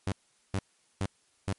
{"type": "tone bursts", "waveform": "sawtooth", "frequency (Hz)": 96.8, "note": "G2", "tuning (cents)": -21, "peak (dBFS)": -24, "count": 4, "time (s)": [0.07, 1.526], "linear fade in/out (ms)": 0, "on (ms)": 49, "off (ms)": 420, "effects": ["white hiss -68 dBFS RMS until 1.58 s", "MP3 48 kbps"]}